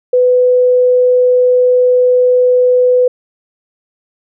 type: tone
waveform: sine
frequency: 499.2 Hz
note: B4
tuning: 19 cents sharp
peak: -6 dBFS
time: 0.13-3.08 s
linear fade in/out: 5 ms
effects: none